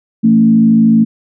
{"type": "tone with frequency modulation", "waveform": "sine", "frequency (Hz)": 223.9, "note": "A3", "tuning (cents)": 30, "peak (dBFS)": -5, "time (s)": [0.23, 1.05], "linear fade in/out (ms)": 20, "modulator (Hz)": 53.3, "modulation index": 0.64, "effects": []}